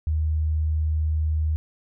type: tone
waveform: sine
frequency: 77.78 Hz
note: D#2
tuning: in tune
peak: -20 dBFS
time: 0.07-1.56 s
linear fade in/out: 0 ms
effects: none